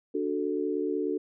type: chord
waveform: sine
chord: D major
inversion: none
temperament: equal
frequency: 293.7 / 370 / 440 Hz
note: D4 / F#4 / A4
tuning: 0 / 0 / 0 cents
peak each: -31 dBFS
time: 0.14-1.18 s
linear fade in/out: 10 ms
effects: none